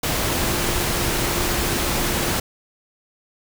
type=tone in noise; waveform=sine; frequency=349.2 Hz; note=F4; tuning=in tune; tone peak=-31 dBFS; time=0.29-2.31 s; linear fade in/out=5 ms; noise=pink; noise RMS=-22 dBFS; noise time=0.03-2.4 s; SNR=-12 dB; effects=none